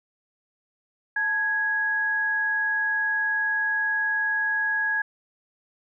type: tone pair together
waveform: sine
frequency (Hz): 880 / 1661.2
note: A5 / G#6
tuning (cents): 0 / 0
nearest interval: major seventh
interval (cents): 1100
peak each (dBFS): -33 / -22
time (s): 1.16-5.02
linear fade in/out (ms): 5
effects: none

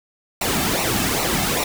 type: noise with flanger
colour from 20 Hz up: pink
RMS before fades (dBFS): -21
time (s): 0.41-1.64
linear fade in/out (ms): 5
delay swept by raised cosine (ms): 0.6 to 2.1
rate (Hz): 2.5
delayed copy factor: -0.7
effects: none

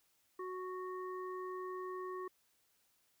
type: harmonic tone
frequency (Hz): 369.3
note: F#4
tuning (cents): -3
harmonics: 1 / 3 / 5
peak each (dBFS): -42 / -45 / -56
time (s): 0.39-2.28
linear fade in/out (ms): 5
effects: white hiss -75 dBFS RMS until 3.2 s

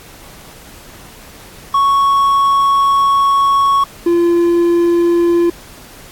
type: tone pair in turn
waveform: triangle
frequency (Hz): 1108.7 / 343.5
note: C#6 / F4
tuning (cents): 0 / -29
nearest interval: octave + minor sixth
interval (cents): 2029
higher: first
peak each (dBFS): -7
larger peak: neither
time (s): 1.74-3.84 / 4.06-5.5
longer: first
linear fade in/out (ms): 5
effects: pink hiss -38 dBFS RMS until 6.11 s + AAC 64 kbps

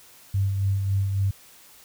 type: tone with tremolo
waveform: sine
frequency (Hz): 98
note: G2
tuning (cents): 0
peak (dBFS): -19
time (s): 0.34-1.31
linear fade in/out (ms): 5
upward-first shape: sine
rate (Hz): 3.6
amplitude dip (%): 40
effects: white hiss -51 dBFS RMS until 1.84 s

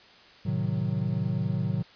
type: chord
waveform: triangle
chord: A diminished seventh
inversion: none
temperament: equal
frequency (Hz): 110 / 130.81 / 155.56 / 185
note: A2 / C3 / Eb3 / Gb3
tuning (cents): 0 / 0 / 0 / 0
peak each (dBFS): -29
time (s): 0.45-1.83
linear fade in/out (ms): 10
effects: white hiss -53 dBFS RMS until 1.95 s + resampled to 11025 Hz

